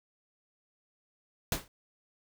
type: noise with exponential decay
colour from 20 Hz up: pink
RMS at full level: -26 dBFS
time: 1.52-1.68 s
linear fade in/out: 2 ms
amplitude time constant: 34 ms
effects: none